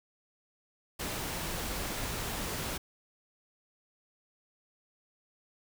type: noise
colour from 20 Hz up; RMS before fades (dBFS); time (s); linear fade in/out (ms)
pink; -36; 0.99-2.78; 10
effects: none